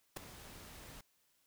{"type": "noise with ADSR envelope", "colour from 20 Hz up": "pink", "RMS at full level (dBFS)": -38, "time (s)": [0.16, 1.01], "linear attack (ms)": 11, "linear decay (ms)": 4, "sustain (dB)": -15, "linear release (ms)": 4, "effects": ["white hiss -75 dBFS RMS until 1.46 s"]}